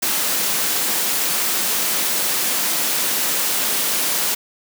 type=high-pass noise; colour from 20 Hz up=white; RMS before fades=-20 dBFS; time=0.02-4.35 s; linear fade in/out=10 ms; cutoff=150 Hz; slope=48 dB/octave; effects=none